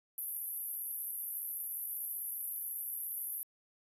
white band-pass noise, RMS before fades -40 dBFS, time 0.18-3.43 s, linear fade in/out 0 ms, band 11000 to 13000 Hz, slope 96 dB/octave, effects resampled to 32000 Hz

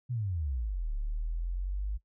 sine exponential two-way sweep, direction down then up, 130 to 35.38 to 52.3 Hz, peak -30 dBFS, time 0.09-1.98 s, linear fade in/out 20 ms, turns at 0.93 s, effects noise-tail reverb RT60 0.1 s tail -19 dB re dry

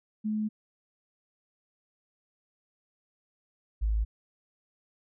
sine tone pair in turn, 214.3 / 53.69 Hz, A3 / A1, -45 / -42 cents, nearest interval 2 octaves, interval 2397 cents, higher first, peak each -27 / -24 dBFS, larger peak second, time 0.24-0.49 / 3.81-4.05 s, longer first, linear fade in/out 20 ms, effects none

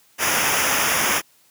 pink noise with comb filter, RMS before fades -20 dBFS, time 0.18-1.22 s, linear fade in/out 50 ms, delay 0.24 ms, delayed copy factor -0.85, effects white hiss -57 dBFS RMS until 1.5 s + high-pass 80 Hz 12 dB/octave

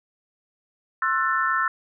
sine chord, F# half-diminished seventh, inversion second, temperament just, 1065.6 / 1332 / 1480 / 1776 Hz, C6 / E6 / F#6 / A6, +31 / +18 / 0 / +16 cents, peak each -27 / -23 / -28 / -26 dBFS, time 1.02-1.68 s, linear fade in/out 2 ms, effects none

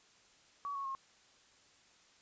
sine tone with pitch steps, 1134 / 1104.9 / 1076.6 Hz, C#6 / C#6 / C6, +39 / -6 / +49 cents, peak -37 dBFS, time 0.65-0.95 s, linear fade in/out 0 ms, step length 100 ms, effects white hiss -65 dBFS RMS until 2.21 s + resampled to 16000 Hz

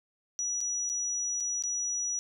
sine tone with dropouts, 5850 Hz, F#8, 21 cents flat, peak -29 dBFS, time 0.39-2.19 s, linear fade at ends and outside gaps 0 ms, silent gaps 0.606-0.612 / 0.892-0.898 / 1.402-1.406 / 1.624-1.637 s, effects none

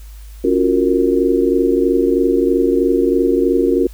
sine chord, Gb major seventh, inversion second, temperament just, 277.5 / 346.9 / 370 / 462.5 Hz, Db4 / F4 / Gb4 / Bb4, +2 / -12 / 0 / -14 cents, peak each -17 dBFS, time 0.44-3.87 s, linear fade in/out 5 ms, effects added 52 Hz sine -32 dBFS peak until 3.93 s + white hiss -48 dBFS RMS until 3.93 s

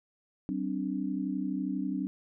sine chord, G suspended fourth, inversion none, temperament equal with one note detuned, 191.08 / 261.6 / 293.7 Hz, G3 / C4 / D4, -44 / 0 / 0 cents, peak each -34 dBFS, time 0.49-2.07 s, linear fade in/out 0 ms, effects none

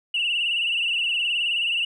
sine tone with vibrato, 2800 Hz, F7, 4 cents sharp, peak -20 dBFS, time 0.14-1.85 s, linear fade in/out 5 ms, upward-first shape sine, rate 19 Hz, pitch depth 84 cents each way, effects tanh soft clip ceiling -16 dBFS

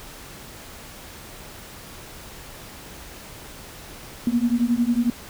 sine beating tone pair, 233.1 / 244.1 Hz, A#3 / B3, 0 / -20 cents, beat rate 11 Hz, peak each -21 dBFS, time 4.27-5.1 s, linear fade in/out 2 ms, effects pink hiss -41 dBFS RMS until 5.29 s

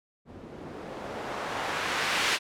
blue noise with low-pass filter sweep, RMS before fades -32 dBFS, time 0.25-2.39 s, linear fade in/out 50 ms, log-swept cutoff 230 to 2700 Hz, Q 0.76, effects none

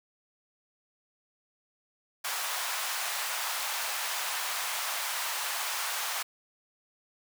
pink high-pass noise, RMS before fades -33 dBFS, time 2.24-6.23 s, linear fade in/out 10 ms, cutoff 780 Hz, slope 24 dB/octave, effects none

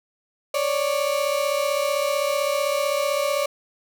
35% pulse tone pair together, 554.4 / 590.1 Hz, C#5 / D5, 0 / +8 cents, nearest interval minor second, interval 108 cents, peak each -22 dBFS, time 0.54-3.46 s, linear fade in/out 5 ms, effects none

